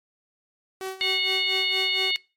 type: tone with tremolo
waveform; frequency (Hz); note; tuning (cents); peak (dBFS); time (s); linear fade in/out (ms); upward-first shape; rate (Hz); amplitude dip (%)
sawtooth; 379.9; F#4; +46; -25; 0.81-2.11; 0; sine; 4.3; 80
type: harmonic tone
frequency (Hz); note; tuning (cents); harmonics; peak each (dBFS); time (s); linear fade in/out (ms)
727; F#5; -31; 3 / 4 / 5 / 6; -26 / -27 / -28 / -29; 1.01-2.16; 0
effects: noise-tail reverb RT60 0.3 s tail -23 dB re dry + MP3 64 kbps